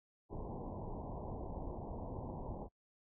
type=low-pass noise; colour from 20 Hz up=pink; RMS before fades=-44 dBFS; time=0.29-2.69 s; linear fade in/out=50 ms; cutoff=1000 Hz; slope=96 dB/octave; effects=noise-tail reverb RT60 0.1 s tail -23 dB re dry